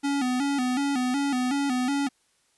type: tone with vibrato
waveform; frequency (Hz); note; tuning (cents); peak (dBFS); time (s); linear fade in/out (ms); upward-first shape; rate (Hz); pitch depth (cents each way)
square; 265.9; C4; +28; -24; 0.03-2.09; 20; square; 2.7; 99
effects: white hiss -67 dBFS RMS until 2.57 s + resampled to 24000 Hz